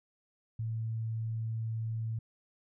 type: tone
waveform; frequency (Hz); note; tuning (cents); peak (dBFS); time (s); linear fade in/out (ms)
sine; 112.3; A2; +36; -32; 0.59-2.19; 5
effects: none